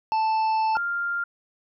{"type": "harmonic tone", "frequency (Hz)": 880, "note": "A5", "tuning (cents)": 0, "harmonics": [1, 3, 5, 6], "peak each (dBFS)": [-20, -37, -43, -44], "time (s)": [0.12, 0.77], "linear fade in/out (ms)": 0}
{"type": "tone", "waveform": "sine", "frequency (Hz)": 1396.9, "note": "F6", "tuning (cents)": 0, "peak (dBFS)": -24, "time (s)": [0.75, 1.24], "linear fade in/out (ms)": 5}
{"effects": []}